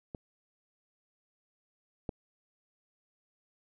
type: clicks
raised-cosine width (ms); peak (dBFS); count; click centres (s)
2; -26 / -21; 2; 0.148 / 2.092
effects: none